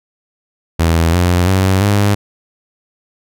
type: tone with pitch steps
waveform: sawtooth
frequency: 82.7 / 88.64 / 95 / 101.82 Hz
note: E2 / F2 / F#2 / G#2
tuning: +6 / +26 / +46 / -34 cents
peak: -6 dBFS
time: 0.79-2.15 s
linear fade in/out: 10 ms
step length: 340 ms
effects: none